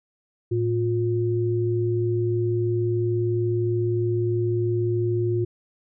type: tone pair together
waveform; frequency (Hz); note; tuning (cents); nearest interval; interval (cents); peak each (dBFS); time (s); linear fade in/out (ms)
sine; 111.75 / 354.8; A2 / F4; +27 / +27; octave + minor sixth; 2000; -23; 0.51-5.45; 10
effects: none